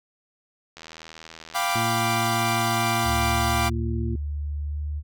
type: click train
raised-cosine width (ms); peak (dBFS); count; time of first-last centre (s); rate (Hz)
0.2; -23; 85; 0.77-1.811; 80.7
type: chord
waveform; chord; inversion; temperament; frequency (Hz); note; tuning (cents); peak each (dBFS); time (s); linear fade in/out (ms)
sawtooth; G dominant seventh; third; equal; 698.5 / 784 / 987.8 / 1174.7; F5 / G5 / B5 / D6; 0 / 0 / 0 / 0; -23 / -25 / -26 / -24; 1.54-3.7; 20
type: harmonic tone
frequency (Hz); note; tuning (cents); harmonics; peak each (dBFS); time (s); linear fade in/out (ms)
114.5; A#2; -31; 1 / 2 / 3; -28 / -31 / -33; 1.75-4.16; 5
type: tone with pitch glide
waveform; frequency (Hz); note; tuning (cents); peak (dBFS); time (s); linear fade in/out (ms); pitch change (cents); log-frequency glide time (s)
sine; 73.3 to 74.19; D2 to D2; -3 to +18; -26; 3.03-5.03; 50; +21; 4.67-4.78
effects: none